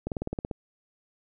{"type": "slowing click train", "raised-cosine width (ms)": 2, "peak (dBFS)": -17, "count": 9, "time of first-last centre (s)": [0.07, 0.512], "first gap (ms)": 48, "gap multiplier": 1.04, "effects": []}